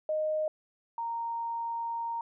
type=tone pair in turn; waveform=sine; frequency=619 / 927.5 Hz; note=D#5 / A#5; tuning=-9 / -9 cents; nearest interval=perfect fifth; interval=700 cents; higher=second; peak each=-27 / -31 dBFS; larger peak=first; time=0.09-0.48 / 0.98-2.21 s; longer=second; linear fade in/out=2 ms; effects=none